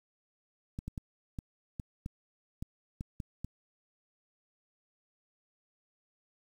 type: clicks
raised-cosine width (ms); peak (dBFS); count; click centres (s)
5; -25; 10; 0.789 / 0.88 / 0.978 / 1.388 / 1.798 / 2.061 / 2.625 / 3.009 / 3.202 / 3.446
effects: 9-bit